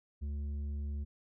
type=tone with tanh clipping; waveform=sine; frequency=72.3 Hz; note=D2; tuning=27 cents flat; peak=-36 dBFS; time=0.21-1.05 s; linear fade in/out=20 ms; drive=7 dB; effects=none